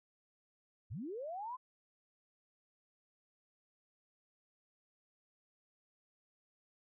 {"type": "linear sweep", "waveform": "sine", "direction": "up", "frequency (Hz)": [73.42, 1046.5], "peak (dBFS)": -40, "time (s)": [0.9, 1.57], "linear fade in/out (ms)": 20, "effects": []}